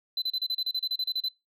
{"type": "tone bursts", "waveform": "sine", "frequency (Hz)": 4036, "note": "B7", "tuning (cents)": 37, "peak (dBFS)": -23, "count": 14, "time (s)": [0.17, 1.286], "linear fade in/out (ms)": 5, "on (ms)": 50, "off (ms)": 32, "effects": ["noise-tail reverb RT60 0.2 s tail -26 dB re dry", "tanh soft clip ceiling -25 dBFS"]}